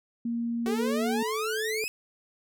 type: tone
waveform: sine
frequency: 234.1 Hz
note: A#3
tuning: 8 cents sharp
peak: -27 dBFS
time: 0.25-1.23 s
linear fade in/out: 5 ms
type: exponential sweep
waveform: sawtooth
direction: up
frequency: 370 to 2621 Hz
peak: -27 dBFS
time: 0.66-1.88 s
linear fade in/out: 0 ms
type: tone with pitch glide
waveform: sine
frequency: 440 to 435.7 Hz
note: A4 to A4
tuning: 0 to -17 cents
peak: -30 dBFS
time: 0.67-1.84 s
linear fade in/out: 0 ms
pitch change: -17 cents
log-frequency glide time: 0.86-1.09 s
effects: none